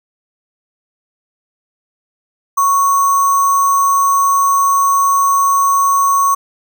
sine tone with sample-and-hold, 1108.7 Hz, C#6, in tune, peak -9 dBFS, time 2.57-6.35 s, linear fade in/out 10 ms, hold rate 7350 Hz, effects none

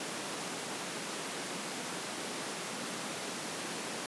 pink high-pass noise, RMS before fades -39 dBFS, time 0-4.06 s, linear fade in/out 2 ms, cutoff 180 Hz, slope 24 dB/octave, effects resampled to 24000 Hz

